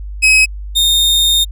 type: tone pair in turn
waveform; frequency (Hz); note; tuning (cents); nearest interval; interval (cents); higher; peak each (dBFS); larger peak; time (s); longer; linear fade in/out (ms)
40% pulse; 2546 / 3667; D#7 / A#7; +39 / -29; tritone; 632; second; -5 / -8; first; 0.22-0.46 / 0.75-1.45; second; 20
effects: added 50 Hz sine -23 dBFS peak until 1.51 s + resampled to 32000 Hz